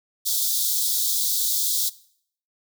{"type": "high-pass noise", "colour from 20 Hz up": "white", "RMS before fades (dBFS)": -23, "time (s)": [0.25, 1.9], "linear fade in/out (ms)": 20, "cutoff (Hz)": 3400, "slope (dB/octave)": 96, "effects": ["noise-tail reverb RT60 0.6 s tail -19 dB re dry"]}